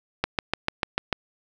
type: click train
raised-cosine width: 0.3 ms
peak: -6 dBFS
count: 7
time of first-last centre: 0.24-1.128 s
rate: 6.76 Hz
effects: none